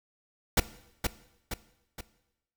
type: noise with echo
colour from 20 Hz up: pink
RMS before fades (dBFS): -21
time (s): 0.57-0.6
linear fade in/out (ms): 5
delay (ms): 470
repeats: 3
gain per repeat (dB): -6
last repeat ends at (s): 2.01
effects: noise-tail reverb RT60 0.9 s tail -17 dB re dry